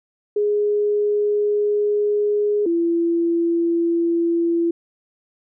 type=tone pair in turn; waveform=sine; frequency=415.3 / 337.8 Hz; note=G#4 / E4; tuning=0 / +42 cents; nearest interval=major third; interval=358 cents; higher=first; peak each=-16 dBFS; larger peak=neither; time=0.36-2.66 / 2.66-4.71 s; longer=first; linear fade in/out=5 ms; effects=none